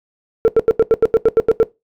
sine tone bursts, 450.9 Hz, A4, 42 cents sharp, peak -4 dBFS, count 11, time 0.45-1.63 s, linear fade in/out 0 ms, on 30 ms, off 85 ms, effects noise-tail reverb RT60 0.2 s tail -20 dB re dry + tanh soft clip ceiling -6 dBFS

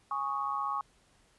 sine chord, Ab suspended fourth, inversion none, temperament equal, 830.6 / 1108.7 / 1244.5 Hz, Ab5 / Db6 / Eb6, 0 / 0 / 0 cents, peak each -37 / -32 / -38 dBFS, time 0.11-0.81 s, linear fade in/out 2 ms, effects pink hiss -66 dBFS RMS until 1.38 s + resampled to 24000 Hz

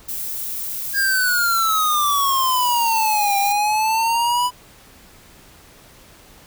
violet noise, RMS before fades -27 dBFS, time 0.08-3.53 s, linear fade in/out 10 ms
square exponential two-way sweep, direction down then up, 1638 to 795 to 996 Hz, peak -17 dBFS, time 0.93-4.51 s, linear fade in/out 50 ms, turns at 3.37 s
effects pink hiss -47 dBFS RMS until 6.46 s

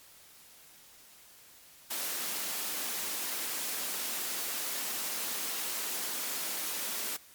white high-pass noise, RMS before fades -35 dBFS, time 1.9-7.17 s, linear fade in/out 10 ms, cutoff 190 Hz, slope 24 dB/octave, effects white hiss -56 dBFS RMS until 7.34 s + MP3 96 kbps

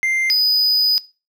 triangle tone pair in turn, 2093 / 4978 Hz, C7 / D#8, 0 / 0 cents, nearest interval octave + minor third, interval 1500 cents, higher second, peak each -14 / -11 dBFS, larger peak second, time 0.03-0.3 / 0.3-0.98 s, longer second, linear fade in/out 0 ms, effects noise-tail reverb RT60 0.3 s tail -19 dB re dry

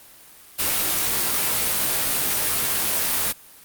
white noise with comb filter, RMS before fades -22 dBFS, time 0.58-3.33 s, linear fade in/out 20 ms, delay 18 ms, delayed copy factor -0.9, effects white hiss -47 dBFS RMS until 3.64 s + Opus 32 kbps

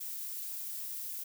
violet noise, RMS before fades -40 dBFS, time 0-1.24 s, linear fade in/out 10 ms, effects none

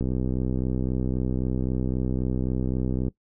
click train, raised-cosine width 3 ms, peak -14 dBFS, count 197, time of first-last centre 0.01-3.082 s, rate 63.8 Hz, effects noise-tail reverb RT60 0.1 s tail -19 dB re dry

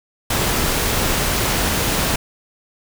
pink noise, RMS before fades -19 dBFS, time 0.3-2.16 s, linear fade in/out 5 ms, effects none

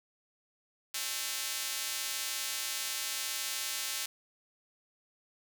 square tone with high-pass filter, 120.4 Hz, B2, 44 cents flat, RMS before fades -36 dBFS, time 0.94-4.06 s, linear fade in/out 5 ms, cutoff 3500 Hz, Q 0.58, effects none

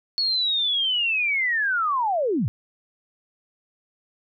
sine linear sweep, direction down, 4400 to 85.9 Hz, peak -20 dBFS, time 0.18-2.48 s, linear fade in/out 0 ms, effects none

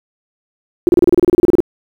sine tone bursts, 350.9 Hz, F4, 8 cents sharp, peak -5 dBFS, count 15, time 0.87-1.604 s, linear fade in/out 0 ms, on 20 ms, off 31 ms, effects 7-bit

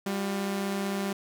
sawtooth tone pair together, 198.1 / 360.8 Hz, G3 / F#4, +18 / -44 cents, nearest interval minor seventh, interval 1038 cents, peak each -25 / -33 dBFS, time 0.06-1.13 s, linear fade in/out 5 ms, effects none

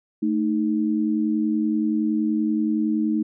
sine tone pair together, 220.7 / 311.3 Hz, A3 / D#4, +5 / +1 cents, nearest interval tritone, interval 596 cents, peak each -22 dBFS, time 0.22-3.23 s, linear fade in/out 10 ms, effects none

